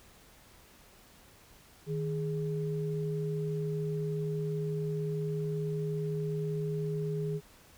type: tone pair together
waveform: sine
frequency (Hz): 155.56 / 415.3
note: D#3 / G#4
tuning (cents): 0 / 0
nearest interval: octave + perfect fourth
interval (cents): 1700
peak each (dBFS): -32 / -35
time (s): 1.86-7.41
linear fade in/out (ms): 50
effects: pink hiss -58 dBFS RMS until 7.77 s